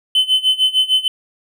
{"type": "tone with tremolo", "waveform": "triangle", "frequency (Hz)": 3044, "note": "F#7", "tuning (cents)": 48, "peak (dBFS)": -7, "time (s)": [0.15, 1.08], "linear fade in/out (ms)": 2, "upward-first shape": "sine", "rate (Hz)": 6.6, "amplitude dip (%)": 90, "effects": ["tanh soft clip ceiling -3 dBFS"]}